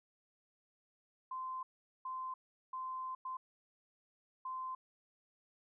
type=tone bursts at uneven times; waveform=sine; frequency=1036 Hz; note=C6; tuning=17 cents flat; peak=-39 dBFS; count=5; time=1.31-1.63 / 2.05-2.34 / 2.73-3.15 / 3.25-3.37 / 4.45-4.75 s; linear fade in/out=5 ms; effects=none